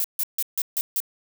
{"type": "noise bursts", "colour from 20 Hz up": "violet", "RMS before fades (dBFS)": -24, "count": 6, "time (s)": [0, 1.002], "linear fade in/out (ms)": 0, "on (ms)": 42, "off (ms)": 150, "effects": []}